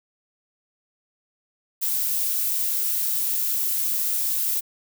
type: noise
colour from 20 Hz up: violet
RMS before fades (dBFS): -24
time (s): 1.81-4.61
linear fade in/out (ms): 20
effects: none